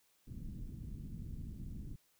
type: low-pass noise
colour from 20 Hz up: pink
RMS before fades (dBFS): -45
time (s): 0.27-1.96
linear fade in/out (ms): 10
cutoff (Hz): 240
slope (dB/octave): 24
effects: white hiss -73 dBFS RMS until 2.19 s